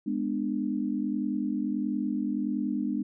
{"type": "chord", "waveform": "sine", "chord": "G# diminished", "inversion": "none", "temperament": "just", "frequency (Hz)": [207.7, 249.2, 299], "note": ["G#3", "B3", "D4"], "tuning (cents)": [0, 16, 31], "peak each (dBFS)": [-31, -31, -31], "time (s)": [0.06, 3.03], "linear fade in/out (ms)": 10, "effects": []}